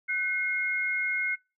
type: tone pair together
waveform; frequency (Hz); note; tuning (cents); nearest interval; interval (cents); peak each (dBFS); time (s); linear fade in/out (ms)
sine; 1503.3 / 2149; F#6 / C7; +27 / +46; tritone; 619; -32 / -27; 0.08-1.36; 20
effects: noise-tail reverb RT60 0.3 s tail -25 dB re dry